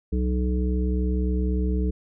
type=harmonic tone with a mistuned harmonic; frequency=61.74 Hz; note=B1; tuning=in tune; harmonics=1 / 3 / 5 / 7; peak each=-22 / -28 / -32 / -33 dBFS; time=0.12-1.91 s; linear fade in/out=10 ms; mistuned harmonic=1; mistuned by=+100 cents; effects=none